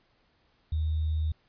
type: tone with sample-and-hold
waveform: sine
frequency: 78.3 Hz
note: D#2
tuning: 11 cents sharp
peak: -25 dBFS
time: 0.72-1.32 s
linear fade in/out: 5 ms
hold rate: 3675 Hz
effects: pink hiss -68 dBFS RMS until 1.48 s + resampled to 11025 Hz